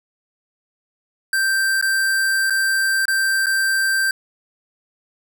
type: tone with dropouts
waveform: square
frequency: 1568 Hz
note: G6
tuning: in tune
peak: -17 dBFS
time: 1.33-4.11 s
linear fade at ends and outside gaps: 2 ms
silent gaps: 1.813-1.825 / 2.499-2.505 / 3.055-3.081 / 3.46-3.467 s
effects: none